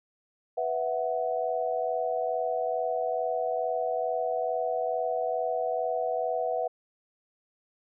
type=chord; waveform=sine; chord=B suspended fourth; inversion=none; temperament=just; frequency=493.9 / 658.5 / 740.8 Hz; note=B4 / E5 / F#5; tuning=0 / -2 / +2 cents; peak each=-31 / -30 / -31 dBFS; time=0.57-6.68 s; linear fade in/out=10 ms; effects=none